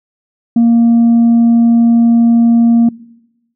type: tone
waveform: sine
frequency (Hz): 233.1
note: A#3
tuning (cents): 0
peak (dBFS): -3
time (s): 0.56-2.89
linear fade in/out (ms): 5
effects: noise-tail reverb RT60 1.0 s tail -24 dB re dry + tanh soft clip ceiling -4 dBFS